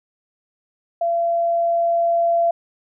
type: tone with level ramp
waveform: sine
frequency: 680 Hz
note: F5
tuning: 46 cents flat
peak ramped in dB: -17 to -14 dBFS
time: 1.01-2.51 s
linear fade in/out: 5 ms
effects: none